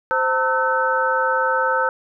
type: tone cluster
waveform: sine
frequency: 520 / 904 / 1303 / 1519 Hz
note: C5 / A5 / E6 / F#6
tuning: -11 / +47 / -20 / +45 cents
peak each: -22 dBFS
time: 0.11-1.89 s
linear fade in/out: 0 ms
effects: none